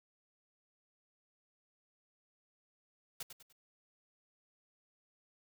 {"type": "noise with echo", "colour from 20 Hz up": "white", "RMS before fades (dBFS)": -42, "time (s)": [3.2, 3.23], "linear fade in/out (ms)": 5, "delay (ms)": 99, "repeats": 3, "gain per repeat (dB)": -8, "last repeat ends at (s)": 3.527, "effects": []}